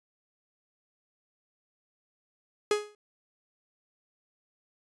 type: tone with exponential decay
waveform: 45% pulse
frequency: 418 Hz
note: G#4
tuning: 11 cents sharp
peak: -20 dBFS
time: 2.71-2.95 s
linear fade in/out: 2 ms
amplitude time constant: 51 ms
effects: resampled to 22050 Hz